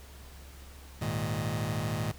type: chord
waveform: sawtooth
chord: Ab suspended second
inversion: none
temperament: just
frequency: 103.83 / 116.8 / 155.74 Hz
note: Ab2 / Bb2 / Eb3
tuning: 0 / +4 / +2 cents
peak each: -30 dBFS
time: 1.01-2.12 s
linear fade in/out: 10 ms
effects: added 68 Hz sine -48 dBFS peak until 2.18 s + pink hiss -53 dBFS RMS until 2.18 s